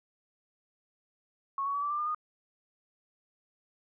sine tone with pitch steps, 1100 / 1120.5 / 1141.4 / 1162.7 / 1184.4 / 1206.5 / 1229 Hz, C#6 / C#6 / D6 / D6 / D6 / D6 / D#6, -14 / +18 / -50 / -18 / +14 / +46 / -22 cents, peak -29 dBFS, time 1.58-2.147 s, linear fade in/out 2 ms, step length 81 ms, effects none

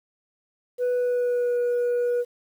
sine tone with pitch glide, 493.9 to 484.6 Hz, B4 to B4, 0 to -33 cents, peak -18 dBFS, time 0.78-2.25 s, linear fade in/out 50 ms, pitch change -33 cents, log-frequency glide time 0.92-1.58 s, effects tanh soft clip ceiling -20 dBFS + 9-bit

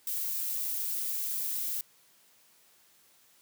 violet noise, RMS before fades -33 dBFS, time 0.07-1.81 s, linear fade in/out 2 ms, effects white hiss -63 dBFS RMS until 3.41 s + high-pass 100 Hz 12 dB/octave

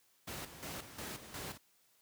pink noise with tremolo, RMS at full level -43 dBFS, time 0.27-1.58 s, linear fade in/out 10 ms, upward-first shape square, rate 2.8 Hz, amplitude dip 65%, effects white hiss -71 dBFS RMS until 2.01 s + high-pass 80 Hz 12 dB/octave

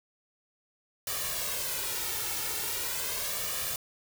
white noise with flanger, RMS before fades -33 dBFS, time 1.07-3.76 s, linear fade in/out 2 ms, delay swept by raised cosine 1.7 to 2.25 ms, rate 0.39 Hz, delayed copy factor +0.65, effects none

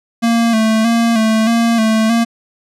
square tone with vibrato, 225.9 Hz, A3, 46 cents sharp, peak -11 dBFS, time 0.22-2.25 s, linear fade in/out 20 ms, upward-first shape square, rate 1.6 Hz, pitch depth 43 cents each way, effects low-pass 10000 Hz 12 dB/octave

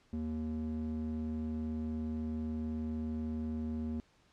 square tone with band-pass filter, 78.1 Hz, D#2, 7 cents sharp, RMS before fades -37 dBFS, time 0.13-4 s, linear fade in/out 0 ms, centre 200 Hz, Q 3.3, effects pink hiss -68 dBFS RMS until 4.32 s + low-pass 6000 Hz 12 dB/octave

